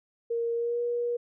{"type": "tone with pitch glide", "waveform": "sine", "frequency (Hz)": [466.2, 478.5], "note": ["A#4", "A#4"], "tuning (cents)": [0, 45], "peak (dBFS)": -26, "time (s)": [0.3, 1.17], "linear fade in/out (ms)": 10, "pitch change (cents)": 45, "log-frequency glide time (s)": [0.54, 0.81], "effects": []}